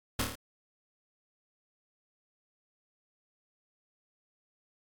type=noise with echo; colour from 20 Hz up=pink; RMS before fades=-28 dBFS; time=0.19-0.22 s; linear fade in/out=5 ms; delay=27 ms; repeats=5; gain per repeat=-3 dB; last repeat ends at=0.355 s; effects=AAC 64 kbps